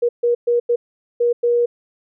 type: tone bursts at uneven times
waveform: sine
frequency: 477.5 Hz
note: A#4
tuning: 42 cents sharp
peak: -13 dBFS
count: 6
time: 0.02-0.09 / 0.23-0.35 / 0.47-0.6 / 0.69-0.76 / 1.2-1.33 / 1.43-1.66 s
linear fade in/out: 10 ms
effects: none